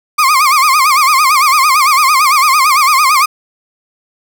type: tone with vibrato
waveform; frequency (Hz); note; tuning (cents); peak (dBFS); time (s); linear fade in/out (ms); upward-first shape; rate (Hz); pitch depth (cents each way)
35% pulse; 1142; D6; -49; -5; 0.18-3.26; 10; sine; 8.9; 160
effects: none